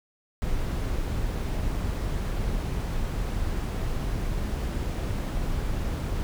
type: noise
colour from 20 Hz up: brown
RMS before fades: -28 dBFS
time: 0.42-6.23 s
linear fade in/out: 0 ms
effects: none